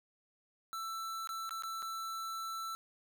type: tone with dropouts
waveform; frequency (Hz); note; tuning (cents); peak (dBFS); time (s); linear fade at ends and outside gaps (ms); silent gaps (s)
square; 1330; E6; +15; -39; 0.73-2.75; 0; 1.273-1.291 / 1.493-1.508 / 1.623-1.635 / 1.822-1.827
effects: none